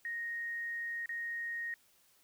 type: tone with dropouts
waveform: sine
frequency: 1866 Hz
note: A#6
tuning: 1 cent sharp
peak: -36 dBFS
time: 0.05-1.74 s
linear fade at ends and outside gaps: 1 ms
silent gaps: 1.059-1.092 s
effects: white hiss -68 dBFS RMS until 2.23 s